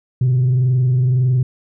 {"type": "tone with frequency modulation", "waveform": "sine", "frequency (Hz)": 127.1, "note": "C3", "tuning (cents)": -50, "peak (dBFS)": -10, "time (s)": [0.21, 1.43], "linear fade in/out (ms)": 5, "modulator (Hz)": 21.8, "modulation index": 0.25, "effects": ["tanh soft clip ceiling -10 dBFS"]}